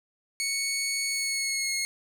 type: tone with pitch glide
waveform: 15% pulse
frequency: 2217 to 2164 Hz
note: C#7 to C#7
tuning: 0 to -42 cents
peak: -20 dBFS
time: 0.4-1.85 s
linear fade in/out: 0 ms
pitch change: -42 cents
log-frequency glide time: 1.08-1.73 s
effects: none